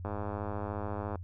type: click train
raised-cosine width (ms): 1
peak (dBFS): -23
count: 115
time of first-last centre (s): 0.05-1.157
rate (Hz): 103
effects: noise-tail reverb RT60 0.1 s tail -26 dB re dry + added 89 Hz sine -39 dBFS peak until 1.23 s